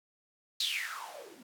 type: noise with band-pass filter sweep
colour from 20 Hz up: blue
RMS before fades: -38 dBFS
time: 0.6-1.43 s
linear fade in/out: 5 ms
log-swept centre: 4100 to 240 Hz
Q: 8.4
effects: none

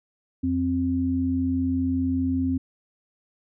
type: tone pair together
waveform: sine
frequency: 87.5 / 262.5 Hz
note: F2 / C4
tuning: +4 / +6 cents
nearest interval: octave + perfect fifth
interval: 1902 cents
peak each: -28 / -22 dBFS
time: 0.43-2.58 s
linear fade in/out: 10 ms
effects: none

